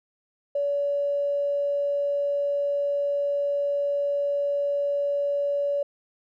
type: tone with tanh clipping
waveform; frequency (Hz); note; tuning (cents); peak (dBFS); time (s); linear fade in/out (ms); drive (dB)
triangle; 570; C#5; +48; -22; 0.55-5.83; 5; 3
effects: none